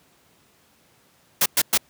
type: noise bursts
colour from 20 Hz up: white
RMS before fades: -18 dBFS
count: 3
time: 1.41-1.777 s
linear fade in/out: 5 ms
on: 49 ms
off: 110 ms
effects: pink hiss -59 dBFS RMS until 1.89 s + high-pass 100 Hz 12 dB/octave